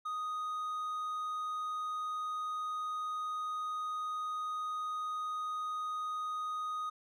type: tone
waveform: triangle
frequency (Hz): 1244.5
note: D#6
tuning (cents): 0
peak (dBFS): -33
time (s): 0.05-6.9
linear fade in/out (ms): 10
effects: none